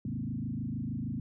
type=tone with frequency modulation; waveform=sine; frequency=180 Hz; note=F#3; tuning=47 cents flat; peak=-32 dBFS; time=0.05-1.2 s; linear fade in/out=2 ms; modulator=26.5 Hz; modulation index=3.1; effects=none